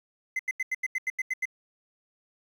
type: tone bursts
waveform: triangle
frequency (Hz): 2049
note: C7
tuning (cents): -37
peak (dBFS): -24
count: 10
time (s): 0.36-1.455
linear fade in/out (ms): 5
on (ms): 33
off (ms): 85
effects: 10-bit